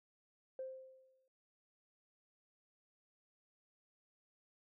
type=tone with exponential decay; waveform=sine; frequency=523.3 Hz; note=C5; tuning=in tune; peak=-39 dBFS; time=0.59-1.28 s; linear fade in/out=2 ms; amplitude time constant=150 ms; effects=tanh soft clip ceiling -35 dBFS